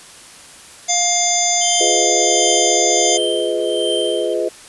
harmonic tone, 703 Hz, F5, 11 cents sharp, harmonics 1 / 3 / 5 / 7 / 9 / 10, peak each -20 / -25 / -24 / -25 / -18 / -20 dBFS, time 0.88-3.18 s, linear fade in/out 20 ms
square tone with tremolo, 3134 Hz, G7, 1 cent flat, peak -20 dBFS, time 1.61-4.34 s, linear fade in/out 5 ms, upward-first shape triangle, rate 1.4 Hz, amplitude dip 90%
sine chord, F half-diminished seventh, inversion none, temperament just, 349.2 / 419.1 / 502.9 / 628.6 Hz, F4 / Ab4 / Cb5 / Eb5, 0 / +16 / +31 / +18 cents, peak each -22 dBFS, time 1.8-4.49 s, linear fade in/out 10 ms
effects white hiss -40 dBFS RMS until 4.68 s + resampled to 24000 Hz

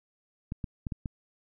clicks, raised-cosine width 5 ms, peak -21 dBFS, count 5, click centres 0.521 / 0.642 / 0.868 / 0.922 / 1.058 s, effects none

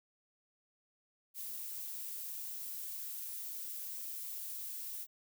violet noise, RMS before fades -43 dBFS, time 1.34-5.07 s, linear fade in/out 50 ms, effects none

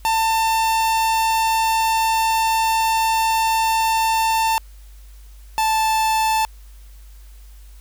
45% pulse tone pair in turn, 894 / 880.2 Hz, A5 / A5, +27 / 0 cents, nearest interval unison, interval 27 cents, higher first, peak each -16 dBFS, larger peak neither, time 0.05-4.58 / 5.58-6.45 s, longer first, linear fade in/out 0 ms, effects added 50 Hz sine -39 dBFS peak until 7.8 s + white hiss -54 dBFS RMS until 7.8 s

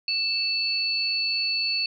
sine tone pair together, 2645 / 4448 Hz, E7 / C#8, +5 / +5 cents, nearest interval major sixth, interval 900 cents, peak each -28 / -24 dBFS, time 0.08-1.86 s, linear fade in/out 2 ms, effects none

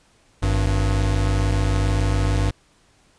square tone pair together, 51.05 / 98 Hz, G#1 / G2, -29 / 0 cents, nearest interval major seventh, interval 1129 cents, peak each -21 dBFS, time 0.42-2.51 s, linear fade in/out 10 ms, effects pink hiss -58 dBFS RMS until 3.18 s + resampled to 22050 Hz

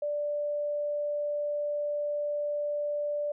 sine tone, 587.3 Hz, D5, in tune, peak -28 dBFS, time 0.02-3.32 s, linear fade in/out 5 ms, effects none

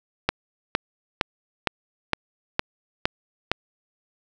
click train, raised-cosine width 0.3 ms, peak -3 dBFS, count 8, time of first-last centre 0.29-3.516 s, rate 2.17 Hz, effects none

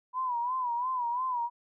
sine tone with vibrato, 987.8 Hz, B5, in tune, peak -28 dBFS, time 0.13-1.5 s, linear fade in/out 50 ms, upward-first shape sine, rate 2.9 Hz, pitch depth 90 cents each way, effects none

